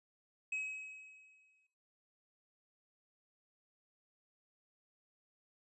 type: tone with exponential decay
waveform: triangle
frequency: 2552 Hz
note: D#7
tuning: 43 cents sharp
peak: -33 dBFS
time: 0.52-1.67 s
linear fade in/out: 5 ms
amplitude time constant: 250 ms
effects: noise-tail reverb RT60 0.7 s tail -22 dB re dry + resampled to 24000 Hz